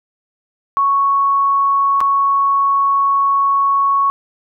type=tone with dropouts; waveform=sine; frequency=1108.7 Hz; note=C#6; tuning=in tune; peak=-11 dBFS; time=0.77-4.1 s; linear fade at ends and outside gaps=0 ms; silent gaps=2.005-2.012 s; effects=none